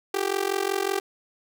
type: tone with amplitude modulation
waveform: sawtooth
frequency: 392 Hz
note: G4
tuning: in tune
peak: -16 dBFS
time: 0.14-1 s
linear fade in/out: 5 ms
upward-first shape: sine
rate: 45.4 Hz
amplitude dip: 95%
effects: none